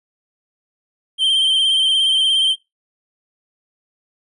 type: tone with vibrato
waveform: triangle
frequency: 3136 Hz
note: G7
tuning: in tune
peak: -11 dBFS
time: 1.18-2.56 s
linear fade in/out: 50 ms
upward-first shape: sine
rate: 17 Hz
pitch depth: 42 cents each way
effects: noise-tail reverb RT60 0.2 s tail -23 dB re dry + resampled to 32000 Hz